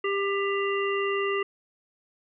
harmonic tone, 397.1 Hz, G4, 22 cents sharp, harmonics 1 / 3 / 5 / 7, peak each -26 / -31 / -33 / -34 dBFS, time 0.04-1.43 s, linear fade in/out 5 ms, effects none

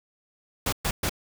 pink noise bursts, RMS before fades -26 dBFS, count 3, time 0.66-1.095 s, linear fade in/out 5 ms, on 65 ms, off 120 ms, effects none

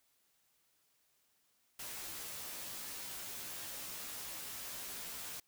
white noise with comb filter, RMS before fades -45 dBFS, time 1.79-5.4 s, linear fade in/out 5 ms, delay 14 ms, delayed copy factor -0.85, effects white hiss -75 dBFS RMS until 5.47 s

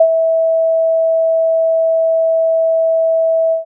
sine tone with ADSR envelope, 652 Hz, E5, 19 cents flat, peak -3 dBFS, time 0-3.65 s, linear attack 6 ms, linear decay 67 ms, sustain -7 dB, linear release 130 ms, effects none

